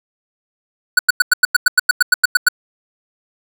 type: tone bursts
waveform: square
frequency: 1480 Hz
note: F#6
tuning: in tune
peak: -7 dBFS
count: 14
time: 0.97-2.486 s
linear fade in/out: 5 ms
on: 21 ms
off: 94 ms
effects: none